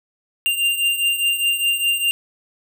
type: beating tone pair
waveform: square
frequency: 2788 / 2792.9 Hz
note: F7 / F7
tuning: -4 / -1 cents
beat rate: 4.9 Hz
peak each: -19 / -24 dBFS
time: 0.46-2.11 s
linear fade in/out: 0 ms
effects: none